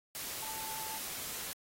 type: tone in noise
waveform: sine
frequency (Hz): 880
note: A5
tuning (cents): 0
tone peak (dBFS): -44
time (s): 0.42-0.98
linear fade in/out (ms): 0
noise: white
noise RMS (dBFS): -41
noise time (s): 0.15-1.53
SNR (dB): -6
effects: AAC 48 kbps